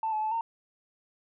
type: tone with pitch steps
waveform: sine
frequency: 886 / 860 / 868 / 915 Hz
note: A5 / A5 / A5 / A#5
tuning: +12 / -40 / -24 / -32 cents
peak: -26 dBFS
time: 0.03-0.41 s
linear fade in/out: 2 ms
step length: 95 ms
effects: tanh soft clip ceiling -22 dBFS